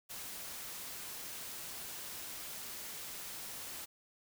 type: noise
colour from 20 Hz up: white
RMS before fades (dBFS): -45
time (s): 0.09-3.86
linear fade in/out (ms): 20
effects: none